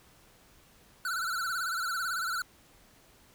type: tone with vibrato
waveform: square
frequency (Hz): 1418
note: F6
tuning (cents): +26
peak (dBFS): -31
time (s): 1.05-2.42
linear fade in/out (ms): 2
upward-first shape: sine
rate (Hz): 18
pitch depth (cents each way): 120
effects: pink hiss -60 dBFS RMS until 3.34 s